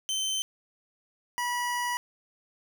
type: tone pair in turn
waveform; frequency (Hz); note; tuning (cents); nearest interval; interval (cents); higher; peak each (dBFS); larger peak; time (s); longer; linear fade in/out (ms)
25% pulse; 3087 / 972.3; G7 / B5; -27 / -27; octave + minor sixth; 2000; first; -24; neither; 0.09-0.42 / 1.38-1.97; second; 0
effects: none